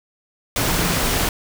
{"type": "tone in noise", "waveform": "sine", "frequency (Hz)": 173.1, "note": "F3", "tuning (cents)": -15, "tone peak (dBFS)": -25, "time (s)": [0.72, 0.98], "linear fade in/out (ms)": 2, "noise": "pink", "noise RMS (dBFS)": -20, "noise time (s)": [0.56, 1.29], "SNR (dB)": -8, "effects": []}